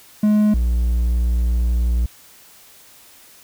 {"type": "tone pair in turn", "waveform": "triangle", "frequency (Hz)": [210.9, 59.18], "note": ["G#3", "A#1"], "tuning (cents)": [27, 27], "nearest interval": "octave + minor seventh", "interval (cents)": 2200, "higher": "first", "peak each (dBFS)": [-10, -13], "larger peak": "first", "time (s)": [[0.23, 0.54], [0.54, 2.06]], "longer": "second", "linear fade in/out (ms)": 5, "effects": ["white hiss -47 dBFS RMS until 3.43 s"]}